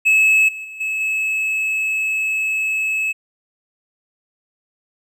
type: tone with level steps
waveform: triangle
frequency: 2590 Hz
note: E7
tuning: 31 cents flat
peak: -9 / -26 / -30 / -18 / -16 dBFS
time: 0.05-3.13 s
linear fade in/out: 20 ms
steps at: 0.48 / 0.64 / 0.8 / 1 s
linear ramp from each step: 10 ms
effects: none